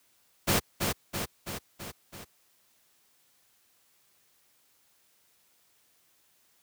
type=noise with echo; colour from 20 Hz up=pink; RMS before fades=-24 dBFS; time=0.47-0.6 s; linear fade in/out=20 ms; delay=330 ms; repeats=5; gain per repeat=-4 dB; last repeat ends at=2.25 s; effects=white hiss -67 dBFS RMS until 6.62 s + high-pass 60 Hz 12 dB/octave